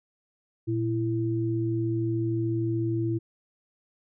sine tone pair together, 116.54 / 333.3 Hz, A#2 / E4, 0 / +19 cents, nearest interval octave + tritone, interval 1819 cents, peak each -27 dBFS, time 0.67-3.19 s, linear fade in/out 20 ms, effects none

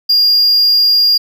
triangle tone, 4819 Hz, D8, 44 cents sharp, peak -6 dBFS, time 0.09-1.18 s, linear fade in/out 10 ms, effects none

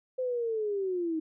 sine linear sweep, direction down, 518 to 311.1 Hz, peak -28 dBFS, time 0.18-1.2 s, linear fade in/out 10 ms, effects none

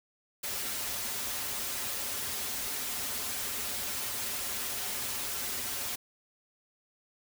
white noise with comb filter, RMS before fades -35 dBFS, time 0.43-5.96 s, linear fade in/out 10 ms, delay 6.2 ms, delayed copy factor -0.95, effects none

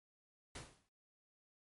pink noise with exponential decay, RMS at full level -45 dBFS, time 0.55-0.89 s, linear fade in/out 5 ms, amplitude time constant 72 ms, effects MP3 48 kbps

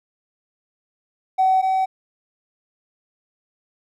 triangle tone pair in turn, 756 / 759.5 Hz, F#5 / F#5, +37 / +45 cents, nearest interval unison, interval 8 cents, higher second, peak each -10 / -14 dBFS, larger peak first, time 1.38-1.62 / 1.62-1.86 s, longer neither, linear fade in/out 20 ms, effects tanh soft clip ceiling -11 dBFS

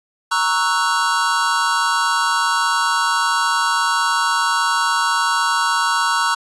square chord, F# dominant seventh, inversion first, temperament equal, 932.3 / 1108.7 / 1318.5 / 1480 Hz, A#5 / C#6 / E6 / F#6, 0 / 0 / 0 / 0 cents, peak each -22 dBFS, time 0.31-6.35 s, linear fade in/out 10 ms, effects resampled to 22050 Hz

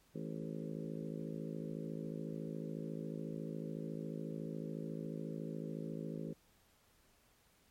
harmonic tone with a mistuned harmonic, 54 Hz, A1, 32 cents flat, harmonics 3 / 4 / 5 / 6 / 7 / 8 / 9 / 10, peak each -44 / -46 / -48 / -50 / -51 / -52 / -53 / -54 dBFS, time 0.14-6.34 s, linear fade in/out 20 ms, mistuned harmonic 8, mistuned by -20 cents, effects pink hiss -70 dBFS RMS until 7.7 s + MP3 64 kbps

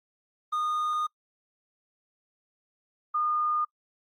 triangle / sine tone pair in turn, 1227 / 1219.2 Hz, D#6 / D#6, -25 / -36 cents, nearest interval unison, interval 11 cents, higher first, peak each -24 dBFS, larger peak neither, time 0.52-1.07 / 3.14-3.65 s, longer first, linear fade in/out 10 ms, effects noise-tail reverb RT60 0.1 s tail -25 dB re dry + Opus 24 kbps

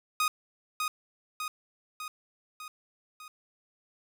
sawtooth tone with echo, 1244.5 Hz, D#6, in tune, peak -21 dBFS, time 0.2-0.28 s, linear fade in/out 2 ms, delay 600 ms, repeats 5, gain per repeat -4 dB, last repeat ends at 3.28 s, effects none

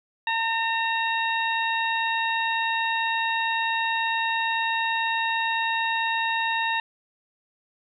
harmonic tone with a mistuned harmonic, 909 Hz, A#5, 44 cents flat, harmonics 1 / 2 / 3 / 4, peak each -26 / -27 / -30 / -32 dBFS, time 0.27-6.8 s, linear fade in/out 2 ms, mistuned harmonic 4, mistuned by +51 cents, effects 10-bit

